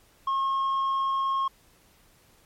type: tone with tanh clipping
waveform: sine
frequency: 1081 Hz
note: C#6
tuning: 44 cents flat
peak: -24 dBFS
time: 0.27-1.48 s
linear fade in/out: 5 ms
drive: 3 dB
effects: pink hiss -60 dBFS RMS until 2.45 s + MP3 64 kbps